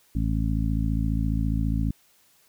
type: harmonic tone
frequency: 54.7 Hz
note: A1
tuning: 9 cents flat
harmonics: 1 / 2 / 3 / 4 / 5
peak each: -25 / -28 / -30 / -31 / -32 dBFS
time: 0.15-1.91 s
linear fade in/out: 5 ms
effects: white hiss -61 dBFS RMS until 2.48 s